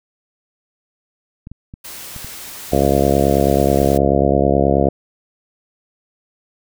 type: clicks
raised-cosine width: 5 ms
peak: -21 dBFS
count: 11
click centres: 1.471 / 1.516 / 1.739 / 2.163 / 2.246 / 2.777 / 3.822 / 3.868 / 4.053 / 4.102 / 4.223 s
type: noise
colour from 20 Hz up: white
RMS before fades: -33 dBFS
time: 1.84-3.98 s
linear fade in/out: 10 ms
type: harmonic tone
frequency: 69.3 Hz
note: C#2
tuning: in tune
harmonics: 1 / 2 / 3 / 4 / 5 / 6 / 7 / 8 / 9 / 10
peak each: -21 / -21 / -21 / -21 / -21 / -21 / -21 / -21 / -21 / -21 dBFS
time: 2.72-4.89 s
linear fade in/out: 5 ms
effects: none